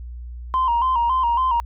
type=tone with vibrato; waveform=sine; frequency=987 Hz; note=B5; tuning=1 cent flat; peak=-15 dBFS; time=0.54-1.6 s; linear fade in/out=0 ms; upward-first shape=square; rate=3.6 Hz; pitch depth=82 cents each way; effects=tanh soft clip ceiling -13 dBFS + added 60 Hz sine -31 dBFS peak until 1.65 s